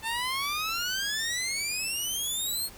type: exponential sweep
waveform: 15% pulse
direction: up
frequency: 880 to 4364 Hz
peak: -22 dBFS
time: 0.02-2.7 s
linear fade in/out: 50 ms
effects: pink hiss -49 dBFS RMS until 2.77 s